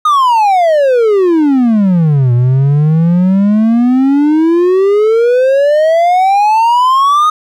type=exponential two-way sweep; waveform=triangle; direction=down then up; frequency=1253 to 119.2 to 1253 Hz; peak=-4 dBFS; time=0.05-7.3 s; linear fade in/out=5 ms; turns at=2.33 s; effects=none